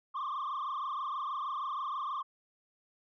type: tone with frequency modulation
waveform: sine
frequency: 1128 Hz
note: C#6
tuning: 30 cents sharp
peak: -31 dBFS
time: 0.14-2.23 s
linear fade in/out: 20 ms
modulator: 26.3 Hz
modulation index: 3.2
effects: tanh soft clip ceiling -32 dBFS